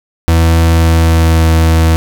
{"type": "tone with pitch glide", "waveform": "40% pulse", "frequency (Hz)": [82.41, 81.18], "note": ["E2", "E2"], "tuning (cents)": [0, -26], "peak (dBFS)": -5, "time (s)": [0.28, 1.96], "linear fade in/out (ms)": 0, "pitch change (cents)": -26, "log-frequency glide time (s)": [0.73, 1.56], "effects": []}